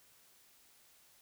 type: silence
effects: white hiss -65 dBFS RMS until 1.21 s